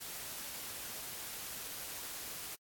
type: noise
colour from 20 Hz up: white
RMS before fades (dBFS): -44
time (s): 0-2.56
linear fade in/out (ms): 20
effects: AAC 64 kbps